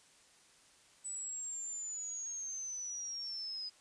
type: linear sweep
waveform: sine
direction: down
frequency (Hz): 7950 to 4978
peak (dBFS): -39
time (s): 1.04-3.7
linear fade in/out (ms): 20
effects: white hiss -64 dBFS RMS until 3.8 s + resampled to 22050 Hz